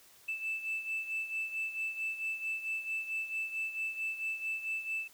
sine beating tone pair, 2637 / 2641.5 Hz, E7 / E7, 0 / +3 cents, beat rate 4.5 Hz, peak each -34 / -39 dBFS, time 0.28-5.08 s, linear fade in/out 10 ms, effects tanh soft clip ceiling -29 dBFS + white hiss -60 dBFS RMS until 5.13 s

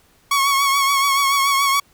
sawtooth tone with vibrato, 1108.7 Hz, C#6, in tune, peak -11 dBFS, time 0.31-1.8 s, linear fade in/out 5 ms, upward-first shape triangle, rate 7 Hz, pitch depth 47 cents each way, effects pink hiss -56 dBFS RMS until 1.93 s

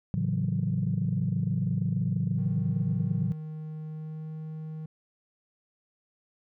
sine chord, F# minor seventh, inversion first, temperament equal, 110 / 138.59 / 164.81 / 185 Hz, A2 / C#3 / E3 / F#3, 0 / 0 / 0 / 0 cents, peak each -30 dBFS, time 0.14-3.32 s, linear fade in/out 0 ms
triangle tone with pitch glide, 155.56 to 156.82 Hz, D#3 to D#3, 0 to +14 cents, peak -33 dBFS, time 2.38-4.86 s, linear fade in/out 5 ms, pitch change +14 cents, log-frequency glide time 3.89-4.29 s
effects tanh soft clip ceiling -17 dBFS

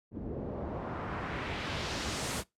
pink noise with low-pass filter sweep, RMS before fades -36 dBFS, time 0.11-2.44 s, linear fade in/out 50 ms, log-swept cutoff 300 to 11000 Hz, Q 1.2, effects noise-tail reverb RT60 0.2 s tail -23 dB re dry + high-pass 60 Hz 12 dB/octave

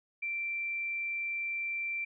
sine tone, 2350 Hz, D7, 1 cent sharp, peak -32 dBFS, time 0.22-2.05 s, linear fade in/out 10 ms, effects none

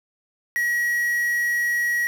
triangle tone with quantisation, 1910 Hz, A#6, 42 cents sharp, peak -18 dBFS, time 0.56-2.07 s, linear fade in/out 0 ms, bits 6, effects none

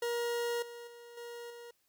40% pulse tone with level steps, 474.1 Hz, A#4, 29 cents sharp, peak -31 / -44 / -49 / -42 / -46 dBFS, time 0.02-1.71 s, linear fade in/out 5 ms, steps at 0.62 / 0.87 / 1.17 / 1.5 s, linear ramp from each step 5 ms, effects white hiss -75 dBFS RMS until 1.88 s

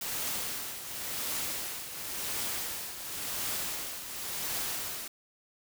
white noise with tremolo, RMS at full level -33 dBFS, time 0.01-5.08 s, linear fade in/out 5 ms, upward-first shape triangle, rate 0.93 Hz, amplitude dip 65%, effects none

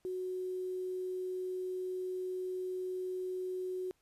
sine tone with quantisation, 369 Hz, F#4, 5 cents flat, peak -35 dBFS, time 0.05-3.91 s, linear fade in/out 0 ms, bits 10, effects pink hiss -75 dBFS RMS until 4.01 s + resampled to 32000 Hz

